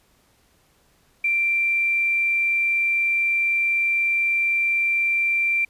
sine tone with quantisation, 2357 Hz, D7, 6 cents sharp, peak -18 dBFS, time 1.24-5.65 s, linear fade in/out 5 ms, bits 8, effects pink hiss -61 dBFS RMS until 5.69 s + resampled to 32000 Hz

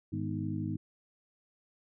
harmonic tone with a mistuned harmonic, 51.91 Hz, G#1, in tune, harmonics 2 / 3 / 4 / 5 / 6, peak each -37 / -38 / -40 / -40 / -38 dBFS, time 0.12-0.77 s, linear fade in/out 10 ms, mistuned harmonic 5, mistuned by -75 cents, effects none

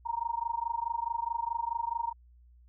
sine tone with amplitude modulation, 932.3 Hz, A#5, in tune, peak -26 dBFS, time 0.05-2.13 s, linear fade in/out 20 ms, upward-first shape sine, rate 24.7 Hz, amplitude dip 95%, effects added 60 Hz sine -55 dBFS peak until 2.68 s

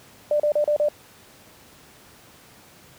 sine tone bursts, 594 Hz, D5, 20 cents sharp, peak -17 dBFS, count 5, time 0.31-0.886 s, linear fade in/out 2 ms, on 88 ms, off 34 ms, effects pink hiss -50 dBFS RMS until 2.98 s + high-pass 80 Hz 12 dB/octave

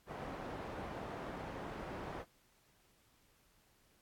white low-pass noise, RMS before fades -45 dBFS, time 0.06-2.25 s, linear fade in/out 50 ms, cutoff 850 Hz, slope 12 dB/octave, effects pink hiss -71 dBFS RMS until 4.01 s + AAC 64 kbps

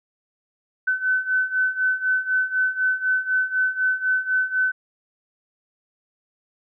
sine beating tone pair, 1513 / 1517 Hz, F#6 / F#6, +38 / +43 cents, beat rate 4 Hz, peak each -24 / -21 dBFS, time 0.87-4.72 s, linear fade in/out 10 ms, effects none

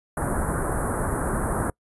pink band-stop noise, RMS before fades -25 dBFS, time 0.17-1.7 s, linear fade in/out 2 ms, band 1600 to 9700 Hz, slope 48 dB/octave, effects noise-tail reverb RT60 0.1 s tail -26 dB re dry + resampled to 24000 Hz

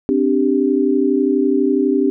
sine chord, C suspended second, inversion none, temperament equal, 261.6 / 293.7 / 392 Hz, C4 / D4 / G4, 0 / 0 / 0 cents, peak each -17 dBFS, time 0.09-2.1 s, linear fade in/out 0 ms, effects none

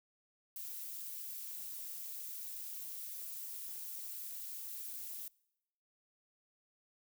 violet noise with amplitude modulation, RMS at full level -42 dBFS, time 0.56-5.28 s, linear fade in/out 2 ms, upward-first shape sine, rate 266 Hz, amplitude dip 65%, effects noise-tail reverb RT60 0.9 s tail -25 dB re dry

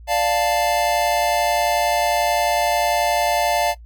square chord, D minor, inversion none, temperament equal, 587.3 / 698.5 / 880 Hz, D5 / F5 / A5, 0 / 0 / 0 cents, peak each -23 / -21 / -23 dBFS, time 0.07-3.75 s, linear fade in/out 50 ms, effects noise-tail reverb RT60 0.1 s tail -17 dB re dry + added 57 Hz sine -38 dBFS peak until 3.85 s

